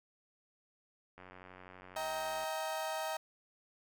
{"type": "click train", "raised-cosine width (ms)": 0.5, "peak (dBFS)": -37, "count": 117, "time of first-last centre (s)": [1.18, 2.44], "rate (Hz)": 92.1}
{"type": "chord", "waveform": "35% pulse", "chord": "Eb major", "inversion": "none", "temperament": "equal with one note detuned", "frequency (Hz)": [635.3, 784, 932.3], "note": ["Eb5", "G5", "Bb5"], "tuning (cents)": [36, 0, 0], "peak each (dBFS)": [-37, -40, -40], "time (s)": [1.96, 3.17], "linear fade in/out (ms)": 5}
{"effects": []}